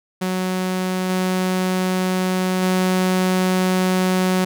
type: tone with level steps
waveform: sawtooth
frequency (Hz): 185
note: F#3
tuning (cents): 0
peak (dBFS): -16 / -14 / -12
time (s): 0.21-4.45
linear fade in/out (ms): 10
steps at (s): 1.09 / 2.62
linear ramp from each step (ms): 10
effects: none